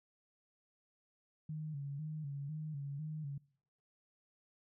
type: tone with vibrato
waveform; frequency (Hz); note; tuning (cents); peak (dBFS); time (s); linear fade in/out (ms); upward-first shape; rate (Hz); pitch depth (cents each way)
sine; 147.6; D3; +9; -39; 1.49-3.38; 5; square; 2; 80
effects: noise-tail reverb RT60 0.7 s tail -25 dB re dry